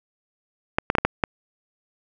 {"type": "clicks", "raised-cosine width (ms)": 0.5, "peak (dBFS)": -3, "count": 6, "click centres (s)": [0.785, 0.901, 0.952, 0.984, 1.05, 1.238], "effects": []}